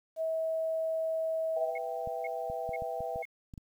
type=tone; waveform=sine; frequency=645 Hz; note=E5; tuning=38 cents flat; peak=-29 dBFS; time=0.16-1.72 s; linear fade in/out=50 ms
type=chord; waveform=sine; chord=E minor; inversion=second; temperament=equal; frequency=493.9 / 659.3 / 784 Hz; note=B4 / E5 / G5; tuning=0 / 0 / 0 cents; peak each=-39 / -36 / -38 dBFS; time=1.56-3.23 s; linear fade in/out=10 ms
type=tone bursts; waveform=sine; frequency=2173 Hz; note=C#7; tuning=35 cents flat; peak=-38 dBFS; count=4; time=1.75-3.254 s; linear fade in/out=5 ms; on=31 ms; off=460 ms
type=clicks; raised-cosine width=5 ms; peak=-32 dBFS; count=8; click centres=2.074 / 2.5 / 2.692 / 2.822 / 3.006 / 3.159 / 3.538 / 3.578 s
effects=10-bit